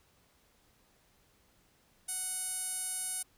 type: tone with band-pass filter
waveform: sawtooth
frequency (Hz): 740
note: F#5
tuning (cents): 0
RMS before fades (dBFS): -37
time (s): 2.08-3.23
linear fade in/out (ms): 10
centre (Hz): 9800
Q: 5.3
effects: pink hiss -68 dBFS RMS until 3.37 s